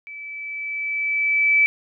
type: tone with level ramp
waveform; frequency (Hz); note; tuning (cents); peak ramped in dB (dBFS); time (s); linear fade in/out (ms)
sine; 2308; D7; -31; -34 to -12; 0.07-1.66; 0
effects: none